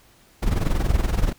brown noise with amplitude modulation, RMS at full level -17 dBFS, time 0.42-1.33 s, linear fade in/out 10 ms, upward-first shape sine, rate 21.1 Hz, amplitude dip 75%, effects pink hiss -55 dBFS RMS until 1.38 s

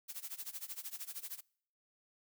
blue noise with tremolo, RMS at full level -42 dBFS, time 0.08-1.41 s, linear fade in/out 20 ms, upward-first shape sine, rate 13 Hz, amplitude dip 90%, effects noise-tail reverb RT60 0.6 s tail -25 dB re dry

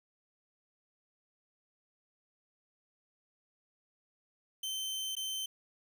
sawtooth tone with dropouts, 3092 Hz, G7, 24 cents flat, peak -32 dBFS, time 4.63-5.46 s, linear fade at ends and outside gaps 5 ms, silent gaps 5.153-5.166 s, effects none

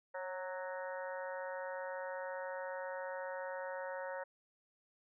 harmonic tone with a mistuned harmonic, 185.5 Hz, F#3, 5 cents sharp, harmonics 3 / 4 / 5 / 6 / 7 / 8 / 9 / 10, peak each -42 / -54 / -46 / -59 / -55 / -50 / -55 / -51 dBFS, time 0.14-4.24 s, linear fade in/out 10 ms, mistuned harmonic 3, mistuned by -27 cents, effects none

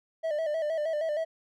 triangle tone with vibrato, 622.3 Hz, D#5, in tune, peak -25 dBFS, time 0.23-1.25 s, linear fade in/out 20 ms, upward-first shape square, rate 6.4 Hz, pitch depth 72 cents each way, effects none

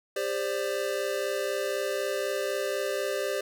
square chord, G suspended fourth, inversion none, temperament equal with one note detuned, 398.8 / 523.3 / 587.3 Hz, G4 / C5 / D5, +30 / 0 / 0 cents, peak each -33 dBFS, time 0.16-3.41 s, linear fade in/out 5 ms, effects none

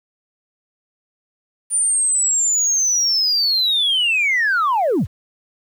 sine linear sweep, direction down, 9290 to 44.63 Hz, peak -13 dBFS, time 1.7-5.07 s, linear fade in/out 50 ms, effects tanh soft clip ceiling -12 dBFS + 8-bit

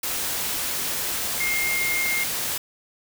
sine tone in noise, 2126 Hz, C7, 27 cents sharp, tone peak -23 dBFS, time 1.4-2.24 s, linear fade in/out 5 ms, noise white, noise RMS -27 dBFS, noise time 0.03-2.58 s, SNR +1 dB, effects none

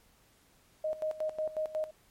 sine tone with tremolo, 622.3 Hz, D#5, in tune, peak -29 dBFS, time 0.84-1.91 s, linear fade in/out 5 ms, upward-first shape square, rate 5.5 Hz, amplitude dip 80%, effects pink hiss -65 dBFS RMS until 2.1 s + MP3 64 kbps

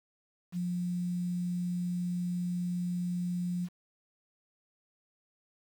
sine tone with quantisation, 177.3 Hz, F3, 26 cents sharp, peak -30 dBFS, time 0.52-3.69 s, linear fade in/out 50 ms, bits 9, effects none

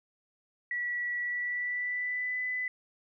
sine tone with pitch glide, 1942 to 2002 Hz, B6 to B6, -30 to +23 cents, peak -30 dBFS, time 0.71-2.68 s, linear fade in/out 2 ms, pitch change +53 cents, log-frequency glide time 1.19-2.4 s, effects none

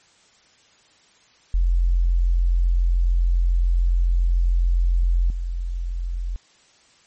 sine tone with level steps, 43.56 Hz, F1, 4 cents flat, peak -15 / -23 dBFS, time 1.54-6.36 s, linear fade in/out 0 ms, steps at 5.3 s, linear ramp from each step 2 ms, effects white hiss -56 dBFS RMS until 7.06 s + MP3 32 kbps

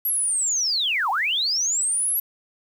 sine linear two-way sweep, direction down then up, 11760 to 740 to 11760 Hz, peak -20 dBFS, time 0.05-2.2 s, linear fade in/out 5 ms, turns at 1.1 s, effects 8-bit

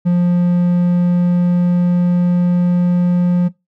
triangle tone with pitch glide, 176 to 177.02 Hz, F3 to F3, +14 to +24 cents, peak -8 dBFS, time 0.05-3.49 s, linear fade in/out 20 ms, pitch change +10 cents, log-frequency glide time 0.17-3.31 s, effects noise-tail reverb RT60 0.2 s tail -20 dB re dry

